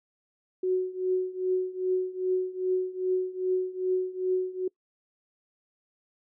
sine tone with tremolo, 370 Hz, F#4, in tune, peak -21 dBFS, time 0.63-4.68 s, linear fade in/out 5 ms, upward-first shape triangle, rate 2.5 Hz, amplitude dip 90%, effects noise-tail reverb RT60 0.1 s tail -25 dB re dry

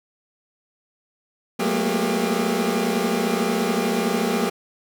25% pulse tone cluster, 184.4 / 215.3 / 229 / 239.9 / 400.8 Hz, F#3 / A3 / A#3 / A#3 / G4, -6 / -37 / -31 / +50 / +38 cents, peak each -23 dBFS, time 1.59-4.5 s, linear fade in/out 10 ms, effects none

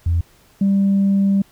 sine tone pair in turn, 84.6 / 196.96 Hz, E2 / G3, +45 / +8 cents, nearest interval octave + minor third, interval 1463 cents, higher second, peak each -13 / -11 dBFS, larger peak second, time 0.06-0.21 / 0.61-1.42 s, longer second, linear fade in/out 5 ms, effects tanh soft clip ceiling -10 dBFS + pink hiss -53 dBFS RMS until 1.51 s

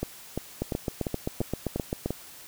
two click trains, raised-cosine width 2 ms, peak -15 / -14 dBFS, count 7 / 12, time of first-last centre 0.03-2.106 / 0.62-2.06 s, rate 2.89 / 7.64 Hz, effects white hiss -47 dBFS RMS until 2.47 s

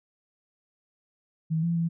sine tone with pitch steps, 160.2 / 169.3 / 167 Hz, E3 / E3 / E3, -49 / +46 / +23 cents, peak -23 dBFS, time 1.5-1.89 s, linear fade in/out 20 ms, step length 130 ms, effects none

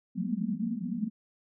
pink band-pass noise, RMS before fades -32 dBFS, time 0.15-1.1 s, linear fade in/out 20 ms, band 180 to 240 Hz, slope 96 dB/octave, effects none

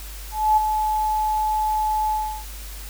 sine tone with ADSR envelope, 860 Hz, A5, 40 cents flat, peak -12 dBFS, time 0.31-2.45 s, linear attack 260 ms, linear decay 15 ms, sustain -7 dB, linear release 340 ms, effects added 50 Hz sine -34 dBFS peak until 2.89 s + white hiss -40 dBFS RMS until 2.89 s

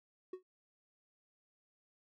triangle tone with exponential decay, 370 Hz, F#4, in tune, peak -36 dBFS, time 0.33-0.43 s, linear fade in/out 5 ms, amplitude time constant 21 ms, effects none

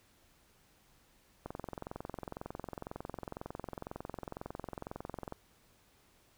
click train, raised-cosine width 1 ms, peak -26 dBFS, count 86, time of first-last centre 1.46-5.324 s, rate 22 Hz, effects pink hiss -67 dBFS RMS until 6.37 s

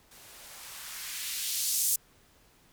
violet noise with band-pass filter sweep, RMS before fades -34 dBFS, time 0.11-1.96 s, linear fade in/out 5 ms, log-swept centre 270 to 8200 Hz, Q 1, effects pink hiss -62 dBFS RMS until 2.72 s

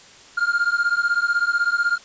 triangle beating tone pair, 1399 / 1415 Hz, F6 / F6, +3 / +22 cents, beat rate 16 Hz, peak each -19 dBFS, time 0.37-1.98 s, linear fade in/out 10 ms, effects white hiss -46 dBFS RMS until 2.04 s + resampled to 16000 Hz

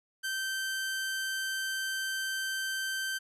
sawtooth tone, 1554 Hz, G6, 16 cents flat, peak -28 dBFS, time 0.23-3.19 s, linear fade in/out 20 ms, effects resampled to 32000 Hz

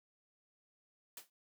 white noise with exponential decay, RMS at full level -44 dBFS, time 1.17-1.3 s, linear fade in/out 2 ms, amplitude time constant 27 ms, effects high-pass 200 Hz 12 dB/octave

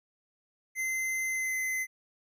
square tone with pitch glide, 2067 to 2048 Hz, C7 to C7, -22 to -38 cents, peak -30 dBFS, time 0.75-1.87 s, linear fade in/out 50 ms, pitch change -16 cents, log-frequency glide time 1.26-1.55 s, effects none

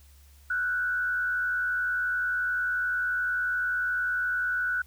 sine tone with frequency modulation, 1480 Hz, F#6, in tune, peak -25 dBFS, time 0.5-4.82 s, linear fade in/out 5 ms, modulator 88.6 Hz, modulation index 0.57, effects added 70 Hz sine -52 dBFS peak until 4.86 s + white hiss -61 dBFS RMS until 4.86 s

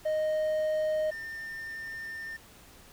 triangle tone pair in turn, 620 / 1802.9 Hz, D#5 / A6, -6 / +42 cents, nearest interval octave + tritone, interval 1848 cents, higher second, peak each -24 / -35 dBFS, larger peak first, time 0.05-1.11 / 1.11-2.37 s, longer second, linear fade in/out 10 ms, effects pink hiss -54 dBFS RMS until 2.92 s

